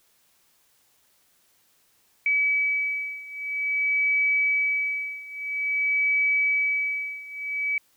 sine beating tone pair, 2286 / 2286.5 Hz, D7 / D7, -47 / -47 cents, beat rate 0.5 Hz, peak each -24 / -26 dBFS, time 2.26-7.78 s, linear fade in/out 2 ms, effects white hiss -64 dBFS RMS until 7.96 s

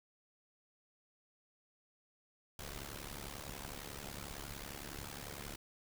pink noise with amplitude modulation, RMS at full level -43 dBFS, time 2.59-5.56 s, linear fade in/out 2 ms, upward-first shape sine, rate 71 Hz, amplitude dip 85%, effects none

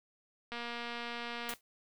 click train, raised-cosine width 0.3 ms, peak -25 dBFS, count 242, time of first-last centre 0.52-1.537 s, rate 237 Hz
white noise with exponential decay, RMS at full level -36 dBFS, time 1.49-1.61 s, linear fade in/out 1 ms, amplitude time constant 25 ms
effects none

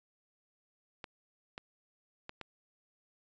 clicks, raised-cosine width 0.3 ms, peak -26 dBFS, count 4, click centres 1.042 / 1.579 / 2.294 / 2.413 s, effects resampled to 16000 Hz

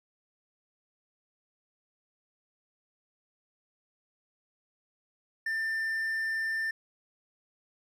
triangle tone, 1789 Hz, A6, 28 cents sharp, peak -27 dBFS, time 5.46-6.71 s, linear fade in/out 5 ms, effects none

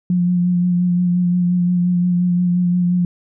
sine tone with vibrato, 177.5 Hz, F3, 28 cents sharp, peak -13 dBFS, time 0.1-3.05 s, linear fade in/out 2 ms, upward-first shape sine, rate 5.7 Hz, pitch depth 22 cents each way, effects none

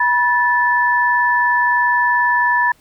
sine tone pair together, 970.9 / 1748 Hz, B5 / A6, -30 / -12 cents, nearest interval minor seventh, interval 1018 cents, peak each -15 dBFS, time 0-2.72 s, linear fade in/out 5 ms, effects pink hiss -54 dBFS RMS until 2.8 s

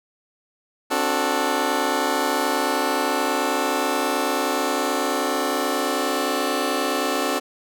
15% pulse chord, D dominant seventh, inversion third, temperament just, 264.3 / 293.7 / 367.1 / 440.5 Hz, C4 / D4 / F#4 / A4, +18 / 0 / -14 / +2 cents, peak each -20 dBFS, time 0.9-7.4 s, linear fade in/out 20 ms, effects none

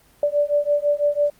sine beating tone pair, 581 / 587 Hz, D5 / D5, -19 / -1 cents, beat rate 6 Hz, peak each -20 dBFS, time 0.23-1.3 s, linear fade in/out 2 ms, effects pink hiss -55 dBFS RMS until 1.39 s + Opus 24 kbps

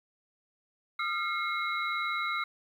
sine tone cluster, 1212 / 1372 / 2151 / 3921 Hz, D#6 / F6 / C7 / B7, -46 / -31 / +47 / -13 cents, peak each -35 / -34 / -33 / -39 dBFS, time 0.99-2.44 s, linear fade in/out 5 ms, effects 10-bit

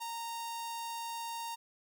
sawtooth tone with notch filter, 926 Hz, A#5, 12 cents flat, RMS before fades -40 dBFS, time 0-1.56 s, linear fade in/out 20 ms, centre 2000 Hz, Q 1.6, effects none

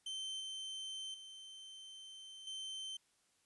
40% pulse tone with level steps, 3100 Hz, G7, 20 cents flat, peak -40 / -42 / -50 / -42 dBFS, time 0.06-2.97 s, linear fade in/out 5 ms, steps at 0.4 / 1.14 / 2.47 s, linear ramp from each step 2 ms, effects white hiss -75 dBFS RMS until 3.45 s + resampled to 24000 Hz

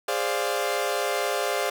sawtooth chord, D half-diminished seventh, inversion second, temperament equal with one note detuned, 411.5 / 523.3 / 587.3 / 698.5 Hz, Ab4 / C5 / D5 / F5, -16 / 0 / 0 / 0 cents, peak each -26 dBFS, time 0.08-1.7 s, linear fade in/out 5 ms, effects none

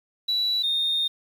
sine tone pair in turn, 3936 / 3669 Hz, B7 / A#7, -7 / -28 cents, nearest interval minor second, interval 121 cents, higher first, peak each -20 dBFS, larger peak neither, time 0.28-0.63 / 0.63-1.08 s, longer second, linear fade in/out 10 ms, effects tanh soft clip ceiling -18 dBFS + 8-bit

